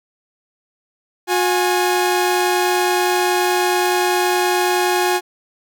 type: tone pair together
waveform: sawtooth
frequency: 360.5 / 830.6 Hz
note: F#4 / G#5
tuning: -45 / 0 cents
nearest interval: octave + major second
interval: 1445 cents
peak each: -13 / -15 dBFS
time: 1.27-5.21 s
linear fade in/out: 50 ms
effects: none